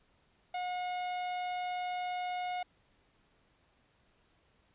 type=tone; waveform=45% pulse; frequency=723 Hz; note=F#5; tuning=40 cents flat; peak=-34 dBFS; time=0.54-2.63 s; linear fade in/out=5 ms; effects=pink hiss -70 dBFS RMS until 4.74 s + resampled to 8000 Hz